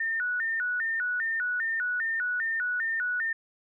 sine tone with vibrato, 1632 Hz, G#6, 31 cents flat, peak -26 dBFS, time 0-3.33 s, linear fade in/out 5 ms, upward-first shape square, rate 2.5 Hz, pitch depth 180 cents each way, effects none

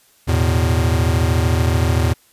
square chord, E suspended fourth, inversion none, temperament equal, 82.41 / 110 / 123.47 Hz, E2 / A2 / B2, 0 / 0 / 0 cents, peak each -17 / -20 / -22 dBFS, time 0.27-2.14 s, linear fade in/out 20 ms, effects white hiss -54 dBFS RMS until 2.32 s + resampled to 32000 Hz

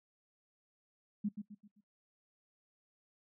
sine tone with echo, 207.7 Hz, G#3, in tune, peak -31 dBFS, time 1.24-1.29 s, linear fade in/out 10 ms, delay 130 ms, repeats 4, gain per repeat -8 dB, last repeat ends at 1.81 s, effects noise-tail reverb RT60 0.1 s tail -17 dB re dry

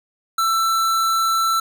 square tone, 1334 Hz, E6, 20 cents sharp, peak -17 dBFS, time 0.38-1.6 s, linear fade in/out 5 ms, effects none

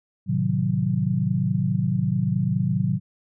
sine chord, A diminished seventh, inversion none, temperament equal, 110 / 130.81 / 155.56 / 185 Hz, A2 / C3 / Eb3 / Gb3, 0 / 0 / 0 / 0 cents, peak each -27 / -25 / -26 / -24 dBFS, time 0.26-3 s, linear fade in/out 50 ms, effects none

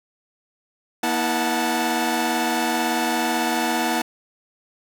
sawtooth tone cluster, 239 / 324.2 / 735 / 878 Hz, A#3 / E4 / F#5 / A5, +43 / -29 / -12 / -4 cents, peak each -22 dBFS, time 1.03-4.02 s, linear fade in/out 5 ms, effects none

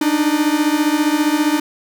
45% pulse beating tone pair, 293.7 / 308.7 Hz, D4 / D#4, 0 / -14 cents, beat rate 15 Hz, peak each -17 dBFS, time 0.01-1.6 s, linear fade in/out 5 ms, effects none

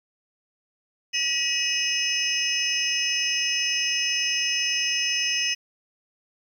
sine tone cluster, 1932 / 2528 / 2902 / 5200 / 6140 Hz, B6 / D#7 / F#7 / E8 / G8, -39 / +27 / -34 / -24 / -37 cents, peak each -32 / -27 / -28 / -27 / -29 dBFS, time 1.13-5.55 s, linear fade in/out 20 ms, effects tanh soft clip ceiling -12 dBFS + 9-bit

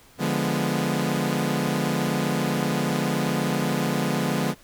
sawtooth chord, D diminished seventh, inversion none, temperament equal, 146.83 / 174.61 / 207.7 / 246.9 Hz, D3 / F3 / Ab3 / Cb4, 0 / 0 / 0 / 0 cents, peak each -24 dBFS, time 0.18-4.55 s, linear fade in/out 50 ms, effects pink hiss -53 dBFS RMS until 4.63 s

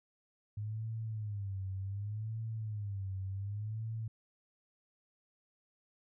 sine tone with vibrato, 103.4 Hz, G#2, 7 cents flat, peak -36 dBFS, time 0.57-4.08 s, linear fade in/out 5 ms, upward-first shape sine, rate 0.67 Hz, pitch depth 140 cents each way, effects none

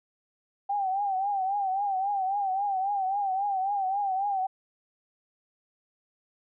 sine tone with vibrato, 784 Hz, G5, in tune, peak -25 dBFS, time 0.69-4.47 s, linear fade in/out 10 ms, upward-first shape triangle, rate 3.7 Hz, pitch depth 100 cents each way, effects none

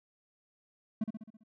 triangle tone with echo, 218.6 Hz, A3, 11 cents flat, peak -26 dBFS, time 1.01-1.04 s, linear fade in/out 5 ms, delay 66 ms, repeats 6, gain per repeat -5 dB, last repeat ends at 1.436 s, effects none

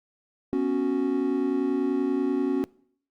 triangle chord, B suspended second, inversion none, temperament equal, 246.9 / 277.2 / 370 Hz, B3 / C#4 / F#4, 0 / 0 / 0 cents, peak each -28 / -23 / -25 dBFS, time 0.53-2.64 s, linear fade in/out 0 ms, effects noise-tail reverb RT60 0.6 s tail -23 dB re dry + Opus 48 kbps

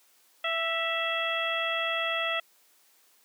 harmonic tone with a mistuned harmonic, 663 Hz, E5, 10 cents sharp, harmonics 1 / 2 / 3 / 4 / 5, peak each -33 / -33 / -33 / -33 / -33 dBFS, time 0.44-2.4 s, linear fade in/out 5 ms, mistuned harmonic 3, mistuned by -26 cents, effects white hiss -63 dBFS RMS until 3.24 s + high-pass 300 Hz 12 dB/octave

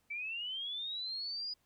sine linear sweep, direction up, 2284 to 4957 Hz, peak -37 dBFS, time 0.1-1.54 s, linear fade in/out 10 ms, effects pink hiss -75 dBFS RMS until 1.65 s

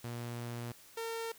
sawtooth tone pair in turn, 119 / 456 Hz, A#2 / A#4, +36 / -38 cents, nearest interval octave + major seventh, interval 2326 cents, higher second, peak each -35 / -33 dBFS, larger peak second, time 0.04-0.72 / 0.97-1.32 s, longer first, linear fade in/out 5 ms, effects white hiss -58 dBFS RMS until 1.38 s

